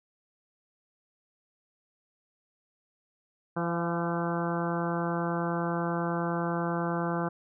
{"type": "harmonic tone with a mistuned harmonic", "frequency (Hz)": 170, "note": "F3", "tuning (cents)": -46, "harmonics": [1, 2, 3, 4, 5, 6, 7, 8, 9], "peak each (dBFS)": [-31, -34, -36, -37, -38, -39, -39, -40, -41], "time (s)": [3.56, 7.29], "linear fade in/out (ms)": 10, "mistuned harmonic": 4, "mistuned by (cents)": 22, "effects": []}